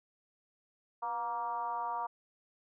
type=tone with frequency modulation; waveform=sine; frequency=940 Hz; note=A#5; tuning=14 cents sharp; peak=-33 dBFS; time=1.02-2.07 s; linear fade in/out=10 ms; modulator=226 Hz; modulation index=1; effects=none